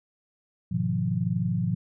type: chord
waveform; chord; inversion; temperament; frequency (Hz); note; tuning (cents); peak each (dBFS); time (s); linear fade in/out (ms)
sine; F half-diminished seventh; first; equal with one note detuned; 103.83 / 123.47 / 155.56 / 176.95; Ab2 / Cb3 / Eb3 / F3; 0 / 0 / 0 / +23; -31 / -29 / -31 / -27; 0.71-1.75; 10
effects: none